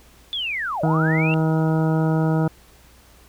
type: linear two-way sweep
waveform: sine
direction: down then up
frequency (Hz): 3520 to 554 to 2786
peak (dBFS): -23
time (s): 0.33-1.34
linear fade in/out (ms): 0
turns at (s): 0.82
type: harmonic tone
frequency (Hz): 159.1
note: D#3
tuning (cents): +39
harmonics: 1 / 2 / 3 / 4 / 5 / 6 / 8 / 9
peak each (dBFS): -18 / -24 / -28 / -30 / -32 / -34 / -36 / -37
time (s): 0.83-2.48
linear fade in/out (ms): 5
effects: added 60 Hz sine -52 dBFS peak until 3.28 s + pink hiss -52 dBFS RMS until 3.28 s